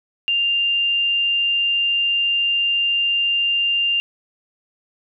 sine tone, 2794 Hz, F7, in tune, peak -16 dBFS, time 0.28-4 s, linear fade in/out 0 ms, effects none

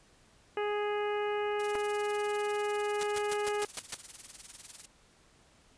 harmonic tone, 415.3 Hz, G#4, in tune, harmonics 1 / 2 / 3 / 4 / 5 / 6 / 7, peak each -31 / -37 / -41 / -43 / -45 / -47 / -48 dBFS, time 0.57-3.65 s, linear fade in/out 2 ms
blue noise with tremolo, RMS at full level -41 dBFS, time 1.59-4.86 s, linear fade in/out 10 ms, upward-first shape triangle, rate 20 Hz, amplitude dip 90%
clicks, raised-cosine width 0.5 ms, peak -24 dBFS, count 2, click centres 1.752 / 1.755 s
white noise bursts, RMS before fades -35 dBFS, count 7, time 3.01-3.944 s, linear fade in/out 0 ms, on 22 ms, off 130 ms
effects pink hiss -63 dBFS RMS until 5.77 s + resampled to 22050 Hz

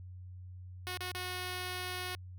5% pulse tone with dropouts, 364.4 Hz, F#4, 26 cents flat, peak -26 dBFS, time 0.87-2.15 s, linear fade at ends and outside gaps 0 ms, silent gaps 0.972-1.006 / 1.117-1.148 s, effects added 91 Hz sine -45 dBFS peak until 2.38 s

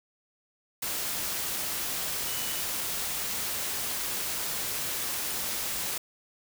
sine tone in noise, 2960 Hz, F#7, in tune, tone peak -41 dBFS, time 2.27-2.61 s, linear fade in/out 5 ms, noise white, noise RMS -32 dBFS, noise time 0.82-5.98 s, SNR -12 dB, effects none

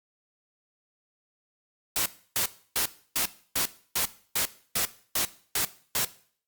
white noise bursts, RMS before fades -26 dBFS, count 11, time 1.96-6.049 s, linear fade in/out 2 ms, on 99 ms, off 300 ms, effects noise-tail reverb RT60 0.5 s tail -17 dB re dry + Opus 48 kbps

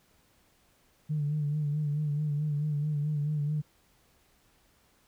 sine tone with vibrato, 148.8 Hz, D3, 23 cents sharp, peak -26 dBFS, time 1.09-3.62 s, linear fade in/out 20 ms, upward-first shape sine, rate 4.6 Hz, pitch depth 49 cents each way, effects tanh soft clip ceiling -22 dBFS + pink hiss -66 dBFS RMS until 5.07 s

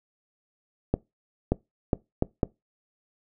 accelerating click train, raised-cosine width 2 ms, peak -8 dBFS, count 5, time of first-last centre 0.94-2.432 s, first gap 580 ms, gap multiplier 0.71, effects noise-tail reverb RT60 0.2 s tail -22 dB re dry

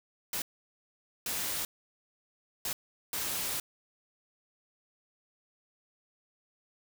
white noise bursts at uneven times, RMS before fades -34 dBFS, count 4, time 0.33-0.42 / 1.26-1.65 / 2.65-2.73 / 3.13-3.6 s, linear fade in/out 2 ms, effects none

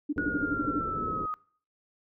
sine tone bursts, 293.7 Hz, D4, in tune, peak -25 dBFS, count 9, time 0.09-0.794 s, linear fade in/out 10 ms, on 40 ms, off 43 ms
white low-pass noise, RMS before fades -37 dBFS, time 0.16-1.26 s, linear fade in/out 5 ms, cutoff 500 Hz, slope 48 dB/octave
sine linear sweep, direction down, 1458 to 1244.5 Hz, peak -30 dBFS, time 0.18-1.34 s, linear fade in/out 0 ms
effects noise-tail reverb RT60 0.5 s tail -23 dB re dry

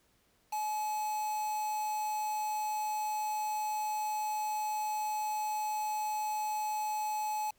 triangle tone with quantisation, 854 Hz, G#5, 48 cents sharp, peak -30 dBFS, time 0.52-7.51 s, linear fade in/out 10 ms, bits 7, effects pink hiss -70 dBFS RMS until 7.58 s

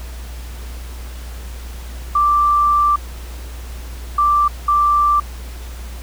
sine tone bursts at uneven times, 1174.7 Hz, D6, in tune, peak -11 dBFS, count 3, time 2.15-2.96 / 4.18-4.48 / 4.68-5.2 s, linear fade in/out 5 ms, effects added 60 Hz sine -28 dBFS peak until 6.02 s + pink hiss -39 dBFS RMS until 6.02 s

